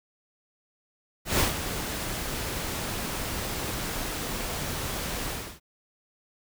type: noise with ADSR envelope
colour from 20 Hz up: pink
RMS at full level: -22 dBFS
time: 1.25-5.6 s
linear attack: 140 ms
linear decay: 140 ms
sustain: -10 dB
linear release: 300 ms
effects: none